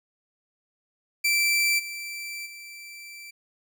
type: tone with level steps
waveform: sawtooth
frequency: 2337 Hz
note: D7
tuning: 9 cents flat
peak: -17 / -30 / -37 dBFS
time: 1.24-3.31 s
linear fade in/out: 10 ms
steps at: 1.78 / 2.45 s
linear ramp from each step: 20 ms
effects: none